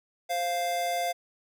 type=tone pair together; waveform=square; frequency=523.3 / 697.7 Hz; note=C5 / F5; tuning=0 / -2 cents; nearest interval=perfect fourth; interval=498 cents; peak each=-36 / -28 dBFS; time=0.29-1.13 s; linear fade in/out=20 ms; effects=none